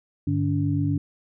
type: tone cluster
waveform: sine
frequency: 100 / 147.8 / 285.4 Hz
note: G2 / D3 / D4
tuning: +35 / +11 / -49 cents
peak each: -25 dBFS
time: 0.27-0.98 s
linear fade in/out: 5 ms
effects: none